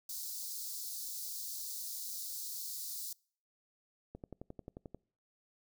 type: high-pass noise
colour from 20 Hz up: white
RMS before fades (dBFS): -42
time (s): 0.09-3.13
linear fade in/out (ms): 5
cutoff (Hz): 4100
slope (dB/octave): 48
type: click train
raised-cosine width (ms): 2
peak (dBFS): -32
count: 10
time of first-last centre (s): 4.15-4.946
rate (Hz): 11.3
effects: noise-tail reverb RT60 0.5 s tail -26 dB re dry